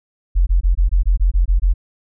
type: tone bursts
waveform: sine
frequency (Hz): 43.93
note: F1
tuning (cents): +11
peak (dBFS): -10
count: 10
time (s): 0.35-1.739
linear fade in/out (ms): 20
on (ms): 120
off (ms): 21
effects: none